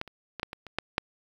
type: clicks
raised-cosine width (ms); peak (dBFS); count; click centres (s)
0.3; -16 / -29 / -20 / -13 / -22 / -27 / -11 / -8; 8; 0.014 / 0.077 / 0.397 / 0.431 / 0.531 / 0.667 / 0.786 / 0.981
effects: 8-bit